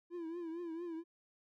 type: tone with vibrato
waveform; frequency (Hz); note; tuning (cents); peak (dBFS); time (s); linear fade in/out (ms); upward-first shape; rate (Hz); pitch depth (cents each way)
triangle; 336.4; E4; +35; -38; 0.1-1.04; 50; triangle; 4.4; 100
effects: none